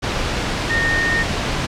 sine tone in noise, 1840 Hz, A#6, 23 cents flat, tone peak -17 dBFS, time 0.69-1.24 s, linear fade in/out 20 ms, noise pink, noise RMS -21 dBFS, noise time 0.02-1.67 s, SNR +1 dB, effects low-pass 5000 Hz 12 dB/octave

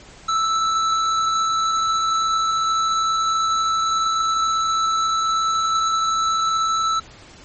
square tone, 1318.5 Hz, E6, in tune, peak -18 dBFS, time 0.28-7 s, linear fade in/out 10 ms, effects pink hiss -44 dBFS RMS until 7.44 s + MP3 32 kbps

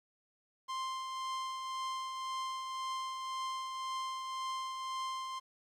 45% pulse tone with tremolo, 1048 Hz, C6, 2 cents sharp, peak -35 dBFS, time 0.68-5.4 s, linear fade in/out 20 ms, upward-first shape triangle, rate 1.9 Hz, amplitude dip 40%, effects low-pass 7000 Hz 12 dB/octave + 11-bit

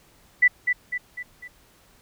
sine tone with echo, 1977 Hz, B6, 1 cent sharp, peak -12 dBFS, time 0.42-0.48 s, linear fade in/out 10 ms, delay 250 ms, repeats 4, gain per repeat -6 dB, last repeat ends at 1.48 s, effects pink hiss -57 dBFS RMS until 2.01 s

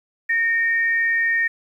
sine tone pair together, 1838.2 / 2304 Hz, A#6 / D7, -25 / -34 cents, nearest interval major third, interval 391 cents, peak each -17 / -28 dBFS, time 0.29-1.48 s, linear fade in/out 10 ms, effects 9-bit

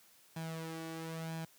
sawtooth tone with flanger, 162.5 Hz, E3, 24 cents flat, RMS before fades -42 dBFS, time 0.36-1.45 s, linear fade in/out 5 ms, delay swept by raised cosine 1.2 to 2.7 ms, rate 1 Hz, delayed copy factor +0.6, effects white hiss -64 dBFS RMS until 1.58 s + high-pass 80 Hz 12 dB/octave

